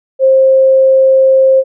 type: tone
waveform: sine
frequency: 530 Hz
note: C5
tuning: 22 cents sharp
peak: -4 dBFS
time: 0.19-1.64 s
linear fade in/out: 50 ms
effects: none